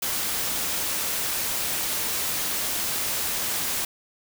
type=noise; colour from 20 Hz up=white; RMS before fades=-27 dBFS; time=0.02-3.85 s; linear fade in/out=5 ms; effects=none